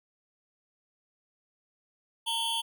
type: tone cluster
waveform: square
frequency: 916 / 3083 / 3367 Hz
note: A#5 / G7 / G#7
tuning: -31 / -29 / +23 cents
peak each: -35 / -33 / -33 dBFS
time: 2.26-2.62 s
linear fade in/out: 20 ms
effects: none